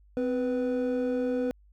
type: tone pair together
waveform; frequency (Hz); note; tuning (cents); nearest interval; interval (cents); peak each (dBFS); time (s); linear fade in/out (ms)
triangle; 257.4 / 493.9; C4 / B4; -28 / 0; major seventh; 1128; -26; 0.17-1.51; 0
effects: tanh soft clip ceiling -16 dBFS + added 50 Hz sine -55 dBFS peak until 1.72 s